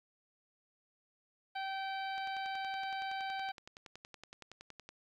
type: harmonic tone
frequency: 774 Hz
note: G5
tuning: 22 cents flat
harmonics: 1 / 2 / 3 / 4 / 5 / 6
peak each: -38 / -44 / -48 / -50 / -52 / -54 dBFS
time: 1.55-3.52 s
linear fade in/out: 10 ms
type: click train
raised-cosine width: 0.2 ms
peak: -32 dBFS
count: 30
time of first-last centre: 2.18-4.89 s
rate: 10.7 Hz
effects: 12-bit